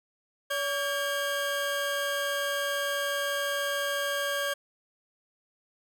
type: tone pair together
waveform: 30% pulse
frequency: 569 / 1613.3 Hz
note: C#5 / G6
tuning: +45 / +49 cents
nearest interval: octave + tritone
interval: 1804 cents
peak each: -28 dBFS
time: 0.5-4.54 s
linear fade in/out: 10 ms
effects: none